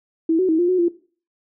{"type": "tone with pitch steps", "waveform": "sine", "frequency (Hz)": [325.5, 372.1, 319.9, 350.8, 367.4, 344.4], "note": ["E4", "F#4", "D#4", "F4", "F#4", "F4"], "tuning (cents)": [-22, 10, 48, 8, -12, -24], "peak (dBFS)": -14, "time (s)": [0.29, 0.884], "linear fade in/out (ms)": 5, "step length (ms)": 99, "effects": ["noise-tail reverb RT60 0.4 s tail -17 dB re dry"]}